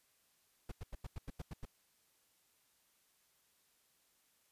brown noise bursts, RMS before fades -43 dBFS, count 9, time 0.69-1.653 s, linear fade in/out 5 ms, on 27 ms, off 90 ms, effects white hiss -74 dBFS RMS until 4.51 s + resampled to 32000 Hz

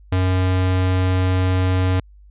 square tone, 92.5 Hz, F#2, in tune, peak -16 dBFS, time 0.12-2 s, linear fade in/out 5 ms, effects added 50 Hz sine -43 dBFS peak until 2.3 s + resampled to 8000 Hz

